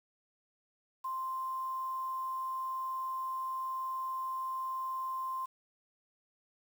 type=tone with quantisation; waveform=sine; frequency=1046.5 Hz; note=C6; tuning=in tune; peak=-34 dBFS; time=1.04-5.46 s; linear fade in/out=10 ms; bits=9; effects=none